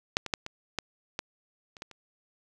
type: clicks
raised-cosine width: 0.2 ms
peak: -6 / -18 / -9 / -20 / -12 / -14 / -29 / -21 / -30 dBFS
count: 9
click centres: 0.169 / 0.263 / 0.338 / 0.464 / 0.787 / 1.191 / 1.768 / 1.821 / 1.913 s
effects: none